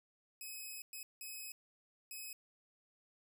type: tone bursts at uneven times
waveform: 5% pulse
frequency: 2547 Hz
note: D#7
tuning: 40 cents sharp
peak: -36 dBFS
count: 4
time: 0.41-0.82 / 0.93-1.03 / 1.21-1.52 / 2.11-2.33 s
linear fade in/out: 2 ms
effects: none